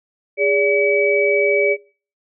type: tone cluster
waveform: sine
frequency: 408.5 / 574 / 2283 Hz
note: G#4 / D5 / D7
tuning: -29 / -40 / -50 cents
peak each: -18 dBFS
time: 0.37-1.77 s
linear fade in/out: 50 ms
effects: noise-tail reverb RT60 0.4 s tail -22 dB re dry